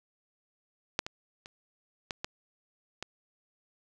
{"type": "clicks", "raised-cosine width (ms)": 0.2, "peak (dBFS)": [-9, -19, -28, -16, -16, -19], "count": 6, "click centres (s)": [0.991, 1.065, 1.459, 2.108, 2.245, 3.026], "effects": []}